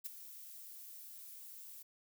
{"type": "noise with ADSR envelope", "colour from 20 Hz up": "violet", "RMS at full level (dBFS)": -40, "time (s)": [0.04, 1.83], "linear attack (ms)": 19, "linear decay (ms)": 17, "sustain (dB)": -12, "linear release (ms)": 11, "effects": []}